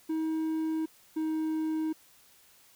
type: tone pair in turn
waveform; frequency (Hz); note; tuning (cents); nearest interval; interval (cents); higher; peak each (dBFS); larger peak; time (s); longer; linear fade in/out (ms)
triangle; 317.9 / 315.2; D#4 / D#4; +37 / +23; unison; 14; first; -26; neither; 0.09-0.86 / 1.16-1.93; neither; 10
effects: white hiss -60 dBFS RMS until 2.75 s